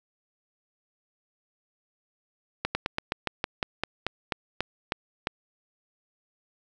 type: slowing click train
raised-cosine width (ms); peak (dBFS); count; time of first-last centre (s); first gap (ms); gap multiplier
0.3; -10; 14; 2.65-5.271; 100; 1.11
effects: none